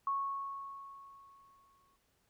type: tone with exponential decay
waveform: sine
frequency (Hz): 1103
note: C#6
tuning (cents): -9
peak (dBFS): -30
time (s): 0.07-1.96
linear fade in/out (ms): 2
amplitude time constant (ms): 410
effects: pink hiss -75 dBFS RMS until 2.29 s